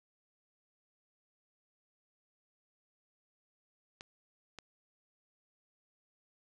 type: clicks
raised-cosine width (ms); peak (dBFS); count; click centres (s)
0.2; -28; 2; 4.009 / 4.587
effects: resampled to 24000 Hz